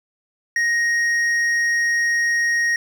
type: tone with hard clipping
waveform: sine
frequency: 1873 Hz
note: A#6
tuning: 8 cents sharp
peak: -18 dBFS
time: 0.56-2.76 s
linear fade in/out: 2 ms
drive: 6 dB
effects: none